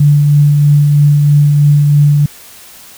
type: tone with tremolo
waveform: sine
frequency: 146 Hz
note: D3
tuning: 10 cents flat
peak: -3 dBFS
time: 0-2.26 s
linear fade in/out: 5 ms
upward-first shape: triangle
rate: 3.1 Hz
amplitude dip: 30%
effects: white hiss -36 dBFS RMS until 2.97 s